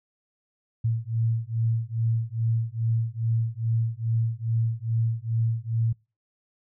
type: beating tone pair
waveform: sine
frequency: 112.8 / 115.2 Hz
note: A2 / A#2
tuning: +44 / -20 cents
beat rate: 2.4 Hz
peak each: -26 / -26 dBFS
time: 0.84-5.93 s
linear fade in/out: 10 ms
effects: noise-tail reverb RT60 0.3 s tail -26 dB re dry